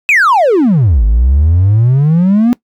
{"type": "exponential two-way sweep", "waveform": "triangle", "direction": "down then up", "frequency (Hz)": [2620, 50.2, 248.9], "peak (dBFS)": -3, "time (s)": [0.09, 2.53], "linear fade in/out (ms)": 0, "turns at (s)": 1.04, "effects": ["noise-tail reverb RT60 0.1 s tail -21 dB re dry", "tanh soft clip ceiling 0 dBFS"]}